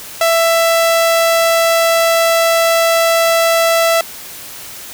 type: tone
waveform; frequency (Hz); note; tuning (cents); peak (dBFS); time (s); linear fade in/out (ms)
sawtooth; 664; E5; +12; -6; 0.21-4.01; 2
effects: white hiss -31 dBFS RMS until 4.93 s